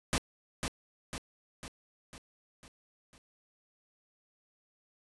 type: noise with echo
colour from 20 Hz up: pink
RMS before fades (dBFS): -29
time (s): 0.13-0.18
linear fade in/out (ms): 0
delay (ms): 500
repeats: 6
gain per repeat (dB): -5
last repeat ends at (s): 3.18
effects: resampled to 24000 Hz